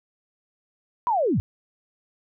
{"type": "linear sweep", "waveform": "sine", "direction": "down", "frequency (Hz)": [1019, 70.1], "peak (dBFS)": -19, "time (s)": [1.07, 1.4], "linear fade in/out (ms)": 0, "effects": []}